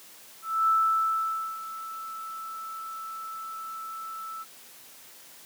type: tone with ADSR envelope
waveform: sine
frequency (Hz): 1318.5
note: E6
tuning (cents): 0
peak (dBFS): -19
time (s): 0.42-4.45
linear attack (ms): 260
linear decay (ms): 890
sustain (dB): -16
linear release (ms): 34
effects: white hiss -50 dBFS RMS until 5.45 s + high-pass 150 Hz 12 dB/octave